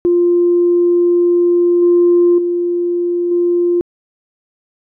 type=tone with level steps; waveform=sine; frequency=349.2 Hz; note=F4; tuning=in tune; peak=-8 / -6 / -13 / -10 dBFS; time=0.05-3.81 s; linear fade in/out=0 ms; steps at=1.82 / 2.38 / 3.31 s; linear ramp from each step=5 ms; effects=tanh soft clip ceiling -3 dBFS